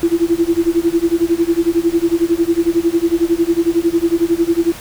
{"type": "tone with tremolo", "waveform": "sine", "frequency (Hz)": 337, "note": "E4", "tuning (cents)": 38, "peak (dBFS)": -8, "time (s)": [0.03, 4.72], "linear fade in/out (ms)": 0, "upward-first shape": "sine", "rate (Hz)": 11, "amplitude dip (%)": 95, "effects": ["pink hiss -33 dBFS RMS until 4.8 s"]}